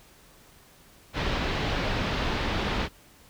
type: low-pass noise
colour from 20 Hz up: pink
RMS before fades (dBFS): -28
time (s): 1.13-2.89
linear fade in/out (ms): 50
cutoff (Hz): 4200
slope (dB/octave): 24
effects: pink hiss -55 dBFS RMS until 3.29 s